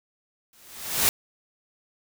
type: noise with exponential growth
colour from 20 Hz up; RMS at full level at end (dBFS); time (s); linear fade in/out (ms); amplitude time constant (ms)
white; -18; 0.53-1.09; 0; 120
effects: none